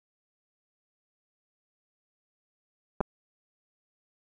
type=clicks; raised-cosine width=1 ms; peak=-13 / -13 dBFS; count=2; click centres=3.006 / 3.011 s; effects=none